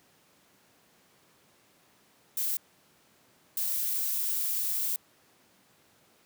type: noise bursts at uneven times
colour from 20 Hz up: violet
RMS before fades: -30 dBFS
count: 2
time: 2.37-2.57 / 3.57-4.96 s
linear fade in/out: 2 ms
effects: pink hiss -63 dBFS RMS until 6.25 s + high-pass 150 Hz 12 dB/octave